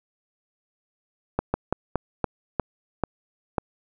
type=slowing click train; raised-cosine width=1 ms; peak=-8 dBFS; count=8; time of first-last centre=1.39-3.582 s; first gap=150 ms; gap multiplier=1.24; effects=none